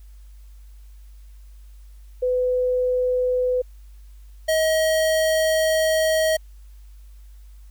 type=tone pair in turn; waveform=sine / square; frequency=502 / 634.3 Hz; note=B4 / D#5; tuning=+28 / +33 cents; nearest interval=major third; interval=405 cents; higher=second; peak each=-18 dBFS; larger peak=neither; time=2.22-3.62 / 4.48-6.37 s; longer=second; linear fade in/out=10 ms; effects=added 50 Hz sine -41 dBFS peak until 7.7 s + white hiss -62 dBFS RMS until 7.7 s